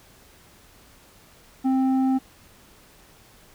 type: tone with low-pass filter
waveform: square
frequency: 263.1 Hz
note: C4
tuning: 10 cents sharp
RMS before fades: -21 dBFS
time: 1.64-2.19 s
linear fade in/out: 20 ms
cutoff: 610 Hz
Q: 1.8
effects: pink hiss -53 dBFS RMS until 3.54 s

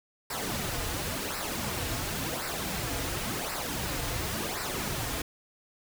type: noise with flanger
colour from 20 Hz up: pink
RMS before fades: -33 dBFS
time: 0.3-5.22 s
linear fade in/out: 5 ms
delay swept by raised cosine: 0.3 to 5.3 ms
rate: 0.93 Hz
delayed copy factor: -0.65
effects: none

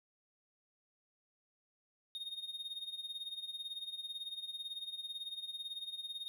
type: tone with tremolo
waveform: triangle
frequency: 3703 Hz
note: A#7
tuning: 12 cents flat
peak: -37 dBFS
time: 2.15-6.28 s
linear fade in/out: 0 ms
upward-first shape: sine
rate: 18 Hz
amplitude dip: 75%
effects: none

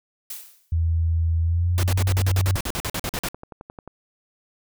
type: noise with exponential decay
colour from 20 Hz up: blue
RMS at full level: -31 dBFS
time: 0.3-0.73 s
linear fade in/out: 5 ms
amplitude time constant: 92 ms
type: tone with pitch glide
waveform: sine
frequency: 82.41 to 94.12 Hz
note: E2 to F#2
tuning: 0 to +30 cents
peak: -18 dBFS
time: 0.72-2.56 s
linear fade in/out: 5 ms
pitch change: +230 cents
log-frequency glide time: 1.42-2.01 s
type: noise bursts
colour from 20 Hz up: pink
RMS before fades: -27 dBFS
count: 16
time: 1.78-3.286 s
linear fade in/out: 0 ms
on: 51 ms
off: 46 ms
type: click train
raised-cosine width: 1 ms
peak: -24 dBFS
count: 10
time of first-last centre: 3.08-3.876 s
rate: 11.3 Hz
effects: none

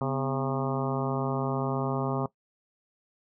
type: harmonic tone with a mistuned harmonic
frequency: 135.3 Hz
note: C#3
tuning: 42 cents flat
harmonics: 1 / 2 / 3 / 4 / 5 / 6 / 7 / 8 / 9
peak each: -30 / -33 / -35 / -36 / -37 / -38 / -38 / -39 / -40 dBFS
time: 0.01-2.26 s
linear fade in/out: 2 ms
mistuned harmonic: 2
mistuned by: -90 cents
effects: noise-tail reverb RT60 0.1 s tail -19 dB re dry

